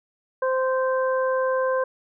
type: harmonic tone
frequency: 520 Hz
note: C5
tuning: 11 cents flat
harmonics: 1 / 2 / 3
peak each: -21 / -27 / -31 dBFS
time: 0.42-1.84 s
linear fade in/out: 5 ms
effects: none